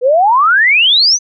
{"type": "exponential sweep", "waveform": "sine", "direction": "up", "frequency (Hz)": [475.1, 6272], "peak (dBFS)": -6, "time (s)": [0.01, 1.19], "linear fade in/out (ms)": 50, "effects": []}